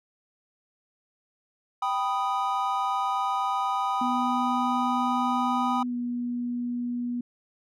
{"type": "chord", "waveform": "triangle", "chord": "G augmented", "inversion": "none", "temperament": "equal", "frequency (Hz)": [784, 987.8, 1244.5], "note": ["G5", "B5", "D#6"], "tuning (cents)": [0, 0, 0], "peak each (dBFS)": -27, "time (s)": [1.82, 5.83], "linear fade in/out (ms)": 5}
{"type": "tone with pitch glide", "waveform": "sine", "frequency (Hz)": [246.9, 242.5], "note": ["B3", "B3"], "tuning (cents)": [0, -31], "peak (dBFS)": -27, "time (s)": [4.01, 7.21], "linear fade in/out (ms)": 5, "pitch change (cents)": -31, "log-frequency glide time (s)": [5.86, 5.95]}
{"effects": []}